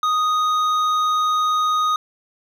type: tone with hard clipping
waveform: triangle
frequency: 1244.5 Hz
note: D#6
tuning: in tune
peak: -18 dBFS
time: 0.03-1.96 s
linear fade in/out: 2 ms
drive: 11 dB
effects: none